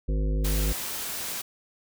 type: harmonic tone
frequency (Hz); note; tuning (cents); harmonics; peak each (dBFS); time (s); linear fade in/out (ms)
51.8; G#1; -4; 1 / 3 / 5 / 7 / 9 / 10; -23 / -33 / -37 / -40 / -42 / -43; 0.08-0.73; 10
type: noise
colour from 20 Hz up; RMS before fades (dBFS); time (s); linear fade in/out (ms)
white; -33; 0.44-1.42; 10
effects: none